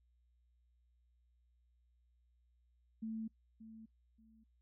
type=tone with echo; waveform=sine; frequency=221.8 Hz; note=A3; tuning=14 cents sharp; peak=-39 dBFS; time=3.02-3.28 s; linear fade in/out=10 ms; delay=580 ms; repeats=2; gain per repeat=-12 dB; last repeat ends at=4.44 s; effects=noise-tail reverb RT60 0.1 s tail -23 dB re dry + added 60 Hz sine -70 dBFS peak until 4.61 s